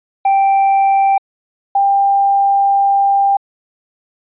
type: tone pair in turn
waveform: triangle / sine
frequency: 784 / 794 Hz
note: G5 / G5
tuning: 0 / +22 cents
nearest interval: unison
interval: 22 cents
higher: second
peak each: -7 / -9 dBFS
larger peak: first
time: 0.25-1.18 / 1.75-3.37 s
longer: second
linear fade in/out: 5 ms
effects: resampled to 8000 Hz